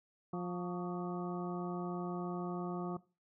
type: harmonic tone with a mistuned harmonic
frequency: 177 Hz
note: F3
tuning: 23 cents sharp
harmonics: 1 / 2 / 3 / 4 / 5 / 6 / 7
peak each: -38 / -41 / -52 / -46 / -53 / -48 / -51 dBFS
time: 0.33-2.97 s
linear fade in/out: 5 ms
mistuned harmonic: 6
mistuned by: +100 cents
effects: noise-tail reverb RT60 0.3 s tail -18 dB re dry